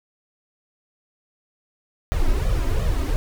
brown noise with flanger, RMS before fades -20 dBFS, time 2.12-3.16 s, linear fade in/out 0 ms, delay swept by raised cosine 1.6 to 3.2 ms, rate 2.8 Hz, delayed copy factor +1, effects none

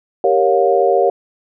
sine chord, G half-diminished seventh, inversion none, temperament equal with one note detuned, 392 / 466.2 / 554.4 / 711.1 Hz, G4 / Bb4 / Db5 / F5, 0 / 0 / 0 / +31 cents, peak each -16 dBFS, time 0.24-1.1 s, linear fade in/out 2 ms, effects none

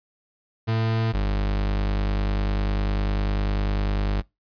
40% pulse tone pair in turn, 112.3 / 50.02 Hz, A2 / G1, +36 / +36 cents, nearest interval octave + major second, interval 1400 cents, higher first, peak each -20 dBFS, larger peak neither, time 0.67-1.13 / 1.13-4.22 s, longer second, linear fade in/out 20 ms, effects noise-tail reverb RT60 0.2 s tail -23 dB re dry + resampled to 11025 Hz

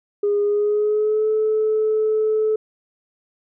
sine tone with pitch glide, 410 to 433.4 Hz, G#4 to A4, -22 to -26 cents, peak -15 dBFS, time 0.23-2.56 s, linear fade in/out 5 ms, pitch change +96 cents, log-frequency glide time 0.42-1.28 s, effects tanh soft clip ceiling -12 dBFS

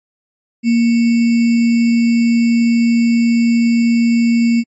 sine tone with sample-and-hold, 233.1 Hz, A#3, in tune, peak -9 dBFS, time 0.63-4.64 s, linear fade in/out 50 ms, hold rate 2450 Hz, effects low-pass 7000 Hz 12 dB/octave + MP3 32 kbps

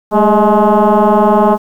sine tone with frequency modulation, 220 Hz, A3, in tune, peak -5 dBFS, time 0.11-1.58 s, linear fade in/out 50 ms, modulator 210 Hz, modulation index 4.1, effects tanh soft clip ceiling -1 dBFS + 7-bit

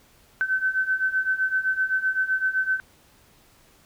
sine beating tone pair, 1525 / 1532.8 Hz, G6 / G6, -48 / -39 cents, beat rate 7.8 Hz, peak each -26 / -23 dBFS, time 0.41-2.8 s, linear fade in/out 0 ms, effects pink hiss -57 dBFS RMS until 3.85 s

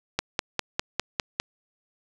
click train, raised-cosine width 0.2 ms, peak -6 dBFS, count 7, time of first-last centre 0.19-1.4 s, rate 4.96 Hz, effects none

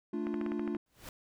triangle chord, D minor, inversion second, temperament equal, 220 / 293.7 / 349.2 Hz, A3 / D4 / F4, 0 / 0 / 0 cents, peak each -35 dBFS, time 0.13-0.77 s, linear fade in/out 5 ms
clicks, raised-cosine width 0.5 ms, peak -27 dBFS, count 8, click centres 0.269 / 0.342 / 0.413 / 0.463 / 0.519 / 0.595 / 0.677 / 0.749 s
pink noise with exponential growth, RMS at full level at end -43 dBFS, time 0.86-1.09 s, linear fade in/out 2 ms, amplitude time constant 50 ms
effects none

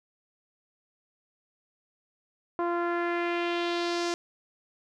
sawtooth tone with low-pass filter sweep, 345.2 Hz, F4, 20 cents flat, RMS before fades -29 dBFS, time 2.59-4.14 s, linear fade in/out 0 ms, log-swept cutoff 1100 to 6100 Hz, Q 2, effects none

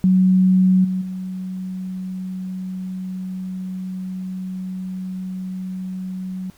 sine tone with level steps, 186 Hz, F#3, 9 cents sharp, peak -11 / -19 / -25 dBFS, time 0.04-6.5 s, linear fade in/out 0 ms, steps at 0.84 / 1.01 s, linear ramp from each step 10 ms, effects pink hiss -53 dBFS RMS until 6.57 s

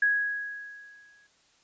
sine tone with exponential decay, 1661 Hz, G#6, in tune, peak -19 dBFS, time 0.02-1.27 s, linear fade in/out 5 ms, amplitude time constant 270 ms, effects white hiss -64 dBFS RMS until 1.63 s + resampled to 16000 Hz

